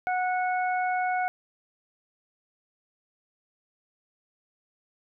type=harmonic tone; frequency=734 Hz; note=F#5; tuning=14 cents flat; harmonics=1 / 2 / 3; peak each=-25 / -32 / -36 dBFS; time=0.07-1.28 s; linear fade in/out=0 ms; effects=none